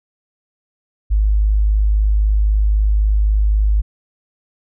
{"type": "tone", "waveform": "sine", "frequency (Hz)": 51.91, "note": "G#1", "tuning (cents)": 0, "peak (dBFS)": -11, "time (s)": [1.1, 3.82], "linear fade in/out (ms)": 20, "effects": []}